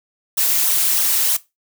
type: noise with flanger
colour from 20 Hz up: blue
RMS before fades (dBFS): -17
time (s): 0.37-1.37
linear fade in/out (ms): 10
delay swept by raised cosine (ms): 0.41 to 4.11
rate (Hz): 3.2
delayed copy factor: -0.8
effects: noise-tail reverb RT60 0.2 s tail -17 dB re dry